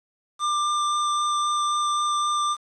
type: tone with vibrato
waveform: square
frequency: 1191 Hz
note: D6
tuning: 24 cents sharp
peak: -22 dBFS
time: 0.39-2.57 s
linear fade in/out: 50 ms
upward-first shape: sine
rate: 3.8 Hz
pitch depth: 8 cents each way
effects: resampled to 22050 Hz + 8-bit